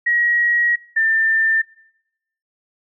sine tone pair in turn, 1902 / 1789.8 Hz, A#6 / A6, +34 / +29 cents, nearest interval minor second, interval 105 cents, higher first, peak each -14 / -13 dBFS, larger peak second, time 0.06-0.76 / 0.96-1.62 s, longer first, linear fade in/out 10 ms, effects noise-tail reverb RT60 0.9 s tail -25 dB re dry

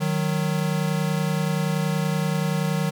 square tone pair together, 154.45 / 185 Hz, D#3 / F#3, -12 / 0 cents, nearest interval minor third, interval 312 cents, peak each -24 / -26 dBFS, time 0-2.91 s, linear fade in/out 20 ms, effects none

